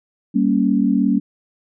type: chord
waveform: sine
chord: G diminished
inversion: none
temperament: equal with one note detuned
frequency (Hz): 196 / 233.1 / 278.6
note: G3 / Bb3 / Db4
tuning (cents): 0 / 0 / +9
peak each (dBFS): -18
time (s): 0.34-1.2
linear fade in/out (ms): 20
effects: none